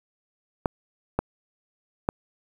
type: clicks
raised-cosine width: 1 ms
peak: -8 dBFS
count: 3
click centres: 0.658 / 1.19 / 2.089 s
effects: 7-bit